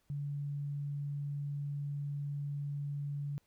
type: tone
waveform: sine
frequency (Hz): 143.4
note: D3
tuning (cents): -41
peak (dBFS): -35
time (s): 0.1-3.38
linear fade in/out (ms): 0
effects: pink hiss -75 dBFS RMS until 3.46 s